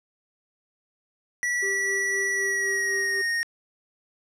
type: tone with pitch glide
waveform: square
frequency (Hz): 1946 to 1856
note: B6 to A#6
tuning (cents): -26 to -8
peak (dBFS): -24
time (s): 1.43-3.43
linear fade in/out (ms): 0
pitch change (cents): -82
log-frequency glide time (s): 2.33-3.19
type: tone with tremolo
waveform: triangle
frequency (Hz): 392.5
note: G4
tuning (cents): +2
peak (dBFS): -28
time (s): 1.62-3.22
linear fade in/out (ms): 10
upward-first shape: sine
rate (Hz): 3.9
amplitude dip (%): 55
effects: low-pass 9000 Hz 12 dB/octave